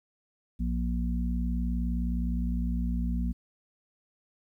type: harmonic tone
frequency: 59.5 Hz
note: A#1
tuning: 36 cents sharp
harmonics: 1 / 3 / 4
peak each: -28 / -33 / -34 dBFS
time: 0.59-3.33 s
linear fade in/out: 20 ms
effects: 11-bit